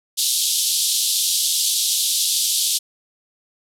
pink band-pass noise, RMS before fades -20 dBFS, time 0.17-2.79 s, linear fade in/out 20 ms, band 3300 to 13000 Hz, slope 48 dB/octave, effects none

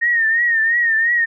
sine tone with vibrato, 1845 Hz, A#6, 18 cents flat, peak -13 dBFS, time 0.01-1.26 s, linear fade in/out 20 ms, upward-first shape triangle, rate 2.9 Hz, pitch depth 86 cents each way, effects none

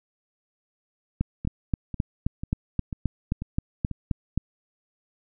two click trains, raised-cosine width 5 ms, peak -19 / -11 dBFS, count 6 / 13, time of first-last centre 1.45-3.913 / 1.21-4.376 s, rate 2.03 / 3.79 Hz, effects none

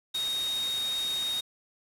sine tone in noise, 3729 Hz, A#7, in tune, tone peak -28 dBFS, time 0.14-1.41 s, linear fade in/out 10 ms, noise white, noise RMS -38 dBFS, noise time 0.14-1.41 s, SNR +7 dB, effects low-pass 12000 Hz 12 dB/octave

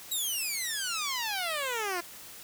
10% pulse exponential sweep, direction down, 3912 to 338.1 Hz, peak -22 dBFS, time 0.11-2.01 s, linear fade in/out 10 ms, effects white hiss -47 dBFS RMS until 2.43 s

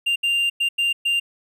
triangle tone bursts at uneven times, 2789 Hz, F7, 3 cents flat, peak -16 dBFS, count 5, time 0.06-0.16 / 0.23-0.5 / 0.6-0.69 / 0.78-0.93 / 1.05-1.2 s, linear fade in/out 10 ms, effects none

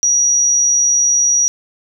sine tone, 5780 Hz, F#8, 41 cents flat, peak -10 dBFS, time 0.03-1.48 s, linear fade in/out 0 ms, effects none

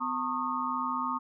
sine tone cluster, 252.9 / 907 / 1092 / 1235 Hz, B3 / A#5 / C#6 / D#6, +41 / -48 / -26 / -13 cents, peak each -37 / -35 / -33 / -33 dBFS, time 0-1.19 s, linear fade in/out 20 ms, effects none

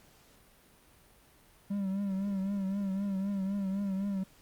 triangle tone with vibrato, 196 Hz, G3, in tune, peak -28 dBFS, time 1.7-4.24 s, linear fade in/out 10 ms, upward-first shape triangle, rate 3.9 Hz, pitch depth 70 cents each way, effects pink hiss -61 dBFS RMS until 4.41 s + Opus 48 kbps

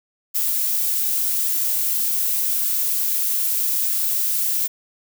violet noise, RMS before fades -21 dBFS, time 0.34-4.68 s, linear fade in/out 20 ms, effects none

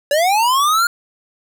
square linear sweep, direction up, 556 to 1430 Hz, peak -13 dBFS, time 0.11-0.87 s, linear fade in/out 2 ms, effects none

